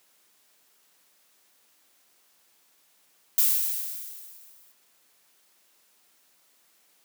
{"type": "noise with exponential decay", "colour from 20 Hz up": "violet", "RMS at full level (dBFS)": -19, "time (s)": [3.38, 4.72], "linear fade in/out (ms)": 2, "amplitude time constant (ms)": 290, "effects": ["white hiss -64 dBFS RMS until 7.04 s", "high-pass 200 Hz 12 dB/octave"]}